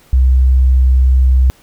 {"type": "tone", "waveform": "sine", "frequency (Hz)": 64.4, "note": "C2", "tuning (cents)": -27, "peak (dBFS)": -6, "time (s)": [0.13, 1.5], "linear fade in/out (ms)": 0, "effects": ["pink hiss -48 dBFS RMS until 1.62 s"]}